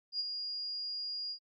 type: tone with ADSR envelope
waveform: sine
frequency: 4846 Hz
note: D#8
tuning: 47 cents flat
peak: -30 dBFS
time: 0.12-1.39 s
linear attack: 76 ms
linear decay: 28 ms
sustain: -6 dB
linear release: 80 ms
effects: AAC 32 kbps